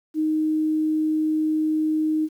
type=tone; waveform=sine; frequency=311.1 Hz; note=D#4; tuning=in tune; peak=-19 dBFS; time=0.14-2.29 s; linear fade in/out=50 ms; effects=9-bit